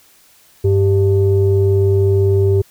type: tone pair together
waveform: sine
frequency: 98 / 392 Hz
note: G2 / G4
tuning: 0 / 0 cents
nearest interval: 2 octaves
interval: 2400 cents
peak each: -11 / -13 dBFS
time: 0.64-2.62 s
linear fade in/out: 10 ms
effects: tanh soft clip ceiling -4 dBFS + white hiss -50 dBFS RMS until 2.7 s